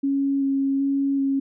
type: tone with vibrato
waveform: sine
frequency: 274.8 Hz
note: C#4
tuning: 15 cents flat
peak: -19 dBFS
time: 0.03-1.4 s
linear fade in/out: 10 ms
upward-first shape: square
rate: 1.3 Hz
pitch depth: 10 cents each way
effects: none